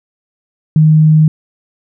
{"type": "tone", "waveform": "sine", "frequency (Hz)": 155.56, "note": "D#3", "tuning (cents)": 0, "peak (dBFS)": -4, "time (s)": [0.76, 1.28], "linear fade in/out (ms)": 2, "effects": []}